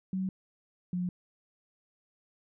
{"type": "tone pair in turn", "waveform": "sine", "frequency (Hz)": [188.6, 179.15], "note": ["F#3", "F3"], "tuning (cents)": [33, 44], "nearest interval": "minor second", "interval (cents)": 89, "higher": "first", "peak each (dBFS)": [-29, -29], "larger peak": "neither", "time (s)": [[0.13, 0.29], [0.93, 1.09]], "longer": "neither", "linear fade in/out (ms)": 2, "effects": []}